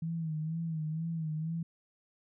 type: tone with vibrato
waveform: sine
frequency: 160.3 Hz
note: E3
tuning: 48 cents flat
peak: -32 dBFS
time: 0.02-1.63 s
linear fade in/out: 5 ms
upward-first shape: sine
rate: 2.1 Hz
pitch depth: 67 cents each way
effects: none